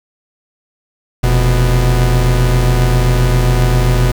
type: tone pair together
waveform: 45% pulse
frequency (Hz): 43.65 / 123.47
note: F1 / B2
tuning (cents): 0 / 0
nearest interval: octave + tritone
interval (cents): 1800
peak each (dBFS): -12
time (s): 1.23-4.12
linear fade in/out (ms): 10
effects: 7-bit